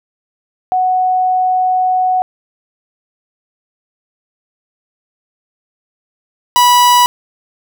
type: tone pair in turn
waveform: sine / 45% pulse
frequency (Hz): 740 / 980.1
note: F#5 / B5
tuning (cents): 0 / -13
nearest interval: perfect fourth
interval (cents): 487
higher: second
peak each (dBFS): -10 / -6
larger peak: second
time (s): 0.72-2.22 / 6.56-7.06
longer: first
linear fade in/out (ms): 0
effects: none